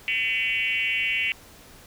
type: tone with frequency modulation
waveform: sine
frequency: 2489 Hz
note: D#7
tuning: in tune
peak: -22 dBFS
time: 0.08-1.32 s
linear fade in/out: 0 ms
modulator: 231 Hz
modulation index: 1.9
effects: pink hiss -49 dBFS RMS until 1.86 s